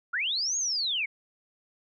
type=linear two-way sweep; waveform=sine; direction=up then down; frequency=1304 to 6700 to 2111 Hz; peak=-26 dBFS; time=0.13-1.06 s; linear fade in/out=10 ms; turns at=0.57 s; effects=none